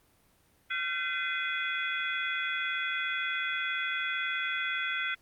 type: tone cluster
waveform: sine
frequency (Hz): 1374 / 1532 / 2045 / 2486 / 3377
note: F6 / G6 / C7 / D#7 / G#7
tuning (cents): -29 / -40 / -40 / -2 / +28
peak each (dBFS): -38 / -34 / -35 / -37 / -38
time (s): 0.7-5.15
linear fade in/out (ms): 10
effects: pink hiss -66 dBFS RMS until 5.21 s + Opus 32 kbps